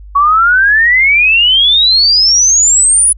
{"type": "exponential sweep", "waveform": "sine", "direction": "up", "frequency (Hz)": [1112, 10040], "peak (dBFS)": -5, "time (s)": [0.15, 3.13], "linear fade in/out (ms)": 10, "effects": ["added 50 Hz sine -29 dBFS peak until 3.17 s"]}